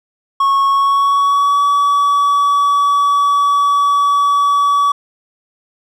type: tone with pitch glide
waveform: triangle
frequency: 1100 to 1140.8 Hz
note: C#6 to C#6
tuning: -14 to +49 cents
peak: -8 dBFS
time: 0.4-4.92 s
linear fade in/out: 5 ms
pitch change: +63 cents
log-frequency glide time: 0.67-1.62 s
effects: none